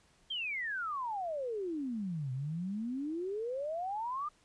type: exponential two-way sweep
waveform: sine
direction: down then up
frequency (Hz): 3255 to 125.5 to 1234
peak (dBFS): -34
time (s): 0.3-4.29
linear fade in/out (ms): 10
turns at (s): 2.32
effects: pink hiss -67 dBFS RMS until 4.44 s + resampled to 22050 Hz